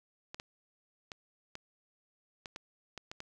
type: clicks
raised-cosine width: 0.2 ms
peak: -25 dBFS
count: 9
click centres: 0.345 / 0.399 / 1.118 / 1.554 / 2.458 / 2.561 / 2.977 / 3.115 / 3.204 s
effects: none